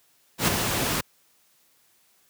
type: noise with ADSR envelope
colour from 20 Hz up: pink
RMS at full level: -19 dBFS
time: 0.38-1.01 s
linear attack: 98 ms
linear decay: 7 ms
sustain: -6 dB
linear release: 6 ms
effects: white hiss -63 dBFS RMS until 2.29 s + high-pass 80 Hz 12 dB/octave